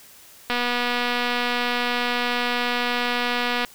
click train, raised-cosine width 0.3 ms, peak -8 dBFS, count 766, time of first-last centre 0.5-3.648 s, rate 243 Hz, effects white hiss -48 dBFS RMS until 3.74 s

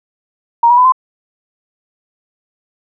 sine tone with pitch steps, 937 / 968.4 / 1000.8 / 1034.3 Hz, A#5 / B5 / B5 / C6, +9 / -34 / +23 / -20 cents, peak -5 dBFS, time 0.63-0.922 s, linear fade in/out 5 ms, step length 73 ms, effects none

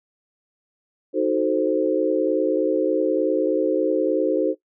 sine chord, D# diminished seventh, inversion none, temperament equal, 311.1 / 370 / 440 / 523.3 Hz, D#4 / F#4 / A4 / C5, 0 / 0 / 0 / 0 cents, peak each -23 dBFS, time 1.13-4.55 s, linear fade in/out 50 ms, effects noise-tail reverb RT60 0.1 s tail -17 dB re dry

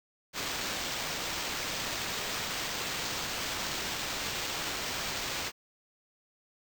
white noise with sample-and-hold, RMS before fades -35 dBFS, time 0.33-5.52 s, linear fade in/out 50 ms, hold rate 11025 Hz, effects none

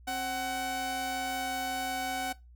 sawtooth tone pair together, 265.2 / 750.1 Hz, C4 / F#5, +23 / +23 cents, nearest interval octave + tritone, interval 1800 cents, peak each -36 / -28 dBFS, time 0.07-2.33 s, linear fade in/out 10 ms, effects noise-tail reverb RT60 0.2 s tail -19 dB re dry + added 60 Hz sine -51 dBFS peak until 2.55 s

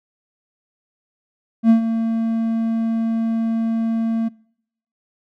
triangle tone with ADSR envelope, 226.5 Hz, A#3, 50 cents flat, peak -5 dBFS, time 1.63-4.29 s, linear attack 68 ms, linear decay 110 ms, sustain -10 dB, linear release 15 ms, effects noise-tail reverb RT60 0.7 s tail -25 dB re dry

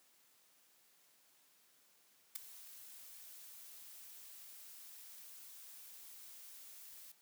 blue noise with ADSR envelope, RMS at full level -37 dBFS, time 2.35-7.12 s, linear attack 11 ms, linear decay 3 ms, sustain -18 dB, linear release 5 ms, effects white hiss -70 dBFS RMS until 7.21 s + high-pass 150 Hz 12 dB/octave

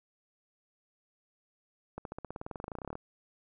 accelerating click train, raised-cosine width 1 ms, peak -25 dBFS, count 23, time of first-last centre 1.98-2.954 s, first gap 72 ms, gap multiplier 0.95, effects none

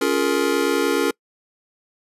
square chord, Bb minor seventh, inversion first, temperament just, 279.7 / 349.6 / 419.5 / 466.2 Hz, Db4 / F4 / Ab4 / Bb4, +16 / +2 / +17 / 0 cents, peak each -24 dBFS, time 0.01-1.11 s, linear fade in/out 5 ms, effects noise-tail reverb RT60 0.1 s tail -26 dB re dry + resampled to 32000 Hz

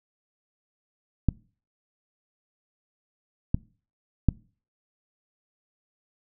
clicks, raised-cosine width 5 ms, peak -8 / -9 / -6 dBFS, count 3, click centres 1.287 / 3.545 / 4.287 s, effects noise-tail reverb RT60 0.4 s tail -23 dB re dry

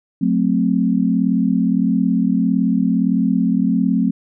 sine chord, F# diminished, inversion none, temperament equal with one note detuned, 182.24 / 220 / 261.6 Hz, F#3 / A3 / C4, -26 / 0 / 0 cents, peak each -18 dBFS, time 0.21-4.11 s, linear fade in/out 10 ms, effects none

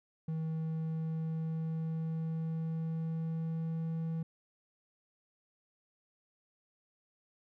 triangle tone with pitch glide, 160 to 162.89 Hz, D#3 to E3, +49 to -20 cents, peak -31 dBFS, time 0.28-4.23 s, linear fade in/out 5 ms, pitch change +31 cents, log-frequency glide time 0.46-3.93 s, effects none

